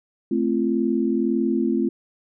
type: chord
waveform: sine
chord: F major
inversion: first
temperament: equal with one note detuned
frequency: 220 / 261.6 / 342.2 Hz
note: A3 / C4 / F4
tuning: 0 / 0 / -35 cents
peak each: -23 dBFS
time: 0.31-1.89 s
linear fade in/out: 5 ms
effects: none